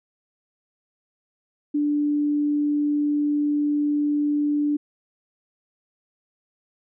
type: tone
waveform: sine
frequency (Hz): 293.7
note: D4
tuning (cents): 0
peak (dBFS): -19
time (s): 1.74-4.77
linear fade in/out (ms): 10
effects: none